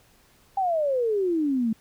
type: exponential sweep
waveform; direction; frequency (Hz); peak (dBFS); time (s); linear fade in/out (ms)
sine; down; 799 to 215.4; -21; 0.57-1.73; 5
effects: pink hiss -59 dBFS RMS until 1.8 s